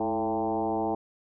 sine tone with frequency modulation, 556 Hz, C#5, 5 cents sharp, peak -25 dBFS, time 0-0.95 s, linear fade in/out 5 ms, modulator 114 Hz, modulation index 2.9, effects none

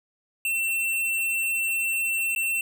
square tone with dropouts, 2698 Hz, E7, 40 cents sharp, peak -24 dBFS, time 0.45-2.61 s, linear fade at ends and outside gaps 2 ms, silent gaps 2.35-2.361 s, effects none

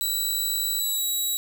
10% pulse tone with pitch glide, 3944 to 3878 Hz, B7 to B7, -3 to -32 cents, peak -17 dBFS, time 0.01-1.37 s, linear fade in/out 0 ms, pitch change -29 cents, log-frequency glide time 0.79-1.03 s, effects 8-bit

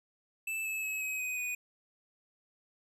square tone with pitch steps, 2637 / 2604 / 2571 / 2538 / 2506 / 2475 Hz, E7 / E7 / E7 / D#7 / D#7 / D#7, 0 / -22 / -44 / +34 / +12 / -10 cents, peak -34 dBFS, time 0.47-1.55 s, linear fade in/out 5 ms, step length 180 ms, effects none

